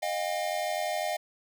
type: tone cluster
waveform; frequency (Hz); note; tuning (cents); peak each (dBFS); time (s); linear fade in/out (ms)
square; 617 / 709 / 797; D#5 / F5 / G5; -15 / +26 / +28; -33 / -33 / -37; 0.02-1.17; 10
effects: none